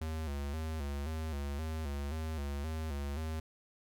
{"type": "tone with vibrato", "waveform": "square", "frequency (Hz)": 75, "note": "D2", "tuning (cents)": 37, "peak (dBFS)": -36, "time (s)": [0.01, 3.4], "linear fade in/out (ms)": 5, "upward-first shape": "square", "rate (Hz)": 1.9, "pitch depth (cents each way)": 97, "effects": []}